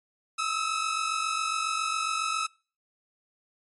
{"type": "tone pair together", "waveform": "sawtooth", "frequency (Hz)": [1271.2, 1318.5], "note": ["D#6", "E6"], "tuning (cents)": [37, 0], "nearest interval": "minor second", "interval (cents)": 63, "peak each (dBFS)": -26, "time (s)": [0.38, 2.47], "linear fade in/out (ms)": 10, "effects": ["noise-tail reverb RT60 0.4 s tail -26 dB re dry", "MP3 48 kbps"]}